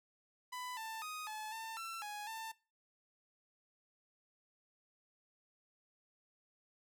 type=tone with pitch steps; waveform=sawtooth; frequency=998 / 889 / 1248 / 861 / 896 / 1344 / 833 / 893 Hz; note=B5 / A5 / D#6 / A5 / A5 / E6 / G#5 / A5; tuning=+18 / +18 / +5 / -38 / +31 / +33 / +5 / +25 cents; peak=-39 dBFS; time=0.52-2.52 s; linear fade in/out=10 ms; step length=250 ms; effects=noise-tail reverb RT60 0.3 s tail -20 dB re dry